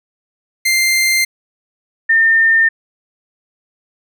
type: tone pair in turn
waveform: sawtooth / sine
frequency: 2093 / 1810.2 Hz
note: C7 / A6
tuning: 0 / +49 cents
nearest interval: minor third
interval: 251 cents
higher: first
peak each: -8 dBFS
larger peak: neither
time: 0.65-1.25 / 2.09-2.69 s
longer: neither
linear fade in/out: 10 ms
effects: none